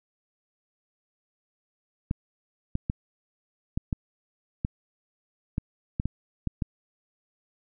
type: clicks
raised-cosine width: 5 ms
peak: -14 dBFS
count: 11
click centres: 2.111 / 2.754 / 2.899 / 3.775 / 3.928 / 4.649 / 5.581 / 5.999 / 6.056 / 6.473 / 6.622 s
effects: none